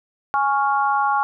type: chord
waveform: sine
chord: Db major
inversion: second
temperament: equal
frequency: 830.6 / 1108.7 / 1396.9 Hz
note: Ab5 / Db6 / F6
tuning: 0 / 0 / 0 cents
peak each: -19 / -21 / -24 dBFS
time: 0.34-1.23 s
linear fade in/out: 0 ms
effects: none

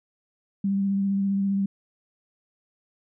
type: tone with vibrato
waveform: sine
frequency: 197 Hz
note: G3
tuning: 9 cents sharp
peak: -21 dBFS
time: 0.64-1.66 s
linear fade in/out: 5 ms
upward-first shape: sine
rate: 15 Hz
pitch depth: 17 cents each way
effects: none

